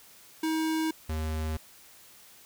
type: tone pair in turn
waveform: square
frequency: 318.1 / 78.52 Hz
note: D#4 / D#2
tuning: +38 / +16 cents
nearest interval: 2 octaves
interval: 2422 cents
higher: first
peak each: -27 / -30 dBFS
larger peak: first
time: 0.43-0.91 / 1.09-1.57 s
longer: neither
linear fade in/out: 5 ms
effects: white hiss -54 dBFS RMS until 2.45 s